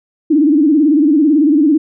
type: tone with vibrato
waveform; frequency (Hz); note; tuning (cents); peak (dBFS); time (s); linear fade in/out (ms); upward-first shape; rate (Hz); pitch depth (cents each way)
sine; 299.3; D4; +33; -7; 0.3-1.78; 10; sine; 18; 140
effects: none